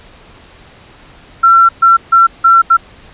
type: tone bursts at uneven times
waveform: sine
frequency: 1354 Hz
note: E6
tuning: 46 cents sharp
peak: -3 dBFS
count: 5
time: 1.43-1.69 / 1.82-1.97 / 2.12-2.27 / 2.44-2.62 / 2.7-2.77 s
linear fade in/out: 10 ms
effects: pink hiss -40 dBFS RMS until 3.13 s + resampled to 8000 Hz

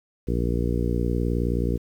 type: harmonic tone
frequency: 59.2 Hz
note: A#1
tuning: 27 cents sharp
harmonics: 1 / 2 / 3 / 4 / 5 / 6 / 7 / 8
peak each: -25 / -28 / -30 / -31 / -32 / -33 / -33 / -34 dBFS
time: 0.27-1.78 s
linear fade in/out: 20 ms
effects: 9-bit

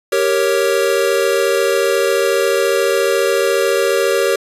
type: chord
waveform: square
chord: G diminished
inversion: none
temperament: equal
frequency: 392 / 466.2 / 554.4 Hz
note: G4 / Bb4 / Db5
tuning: 0 / 0 / 0 cents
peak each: -18 dBFS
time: 0.12-4.36 s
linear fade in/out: 5 ms
effects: resampled to 32000 Hz

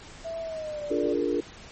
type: tone with pitch glide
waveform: sine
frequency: 659.3 to 587.4 Hz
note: E5 to D5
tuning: 0 to 0 cents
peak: -31 dBFS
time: 0.24-1.14 s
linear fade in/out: 20 ms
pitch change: -200 cents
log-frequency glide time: 0.42-0.85 s
type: chord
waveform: sine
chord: Bb dominant seventh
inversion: first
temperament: just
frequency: 291.4 / 349.6 / 419.5 / 466.2 Hz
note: D4 / F4 / Ab4 / Bb4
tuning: -13 / +2 / +17 / 0 cents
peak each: -29 / -29 / -29 / -29 dBFS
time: 0.9-1.41 s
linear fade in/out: 10 ms
effects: pink hiss -46 dBFS RMS until 1.71 s + MP3 32 kbps

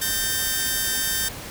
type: tone pair together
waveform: 5% pulse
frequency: 1565 / 1811 Hz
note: G6 / A6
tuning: -3 / +49 cents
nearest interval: minor third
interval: 252 cents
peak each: -14 dBFS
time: 0.01-1.29 s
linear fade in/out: 10 ms
effects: pink hiss -36 dBFS RMS until 1.5 s

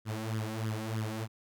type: tone with flanger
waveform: sawtooth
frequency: 110 Hz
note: A2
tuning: in tune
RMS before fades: -35 dBFS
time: 0.05-1.28 s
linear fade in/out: 50 ms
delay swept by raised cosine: 0.59 to 3.79 ms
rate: 3.2 Hz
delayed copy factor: +0.75
effects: none

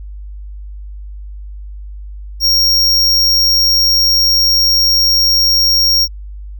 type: tone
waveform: square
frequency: 5570 Hz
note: F8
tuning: 5 cents flat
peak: -9 dBFS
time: 2.4-6.08 s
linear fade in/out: 50 ms
effects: added 50 Hz sine -26 dBFS peak until 6.59 s

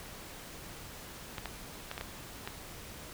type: clicks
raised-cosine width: 0.3 ms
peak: -21 dBFS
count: 6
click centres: 1.382 / 1.457 / 1.914 / 1.979 / 2.011 / 2.475 s
effects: pink hiss -47 dBFS RMS until 3.13 s

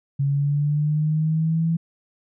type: linear sweep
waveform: sine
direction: up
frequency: 138.59 to 166 Hz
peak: -18 dBFS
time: 0.19-1.77 s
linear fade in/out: 10 ms
effects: none

